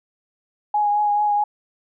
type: tone with vibrato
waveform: sine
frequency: 830.6 Hz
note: G#5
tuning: in tune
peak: -16 dBFS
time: 0.74-1.44 s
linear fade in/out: 5 ms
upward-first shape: triangle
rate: 4.6 Hz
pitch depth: 23 cents each way
effects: none